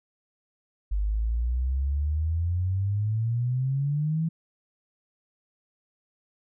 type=exponential sweep; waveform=sine; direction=up; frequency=49 to 165.4 Hz; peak=-23 dBFS; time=0.91-4.29 s; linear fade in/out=10 ms; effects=none